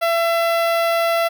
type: tone with notch filter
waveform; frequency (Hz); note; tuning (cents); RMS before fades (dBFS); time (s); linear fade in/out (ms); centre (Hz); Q
sawtooth; 672; E5; +33; -18; 0.01-1.29; 20; 7300; 0.72
effects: none